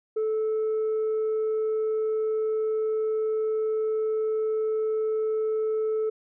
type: tone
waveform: sine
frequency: 436.3 Hz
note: A4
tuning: 15 cents flat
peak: -21 dBFS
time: 0.16-6.1 s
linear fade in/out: 10 ms
effects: tanh soft clip ceiling -22 dBFS